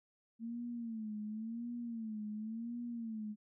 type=tone with vibrato; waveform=sine; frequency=224.9 Hz; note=A3; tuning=38 cents sharp; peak=-39 dBFS; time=0.39-3.36 s; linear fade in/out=50 ms; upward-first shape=sine; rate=0.93 Hz; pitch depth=110 cents each way; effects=none